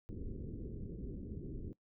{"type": "low-pass noise", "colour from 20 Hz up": "pink", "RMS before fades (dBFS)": -44, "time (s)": [0.09, 1.73], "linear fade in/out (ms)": 0, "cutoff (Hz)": 430, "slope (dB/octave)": 48, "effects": ["noise-tail reverb RT60 0.1 s tail -19 dB re dry"]}